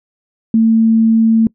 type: tone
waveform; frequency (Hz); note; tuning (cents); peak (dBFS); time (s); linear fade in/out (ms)
sine; 224.5; A3; +35; -7; 0.54-1.47; 2
effects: noise-tail reverb RT60 0.1 s tail -24 dB re dry